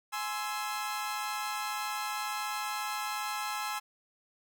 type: chord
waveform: sawtooth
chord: Ab augmented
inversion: none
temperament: equal with one note detuned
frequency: 838.3 / 1046.5 / 1318.5 Hz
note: Ab5 / C6 / E6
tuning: +16 / 0 / 0 cents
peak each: -33 / -35 / -34 dBFS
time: 0.12-3.8 s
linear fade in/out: 20 ms
effects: none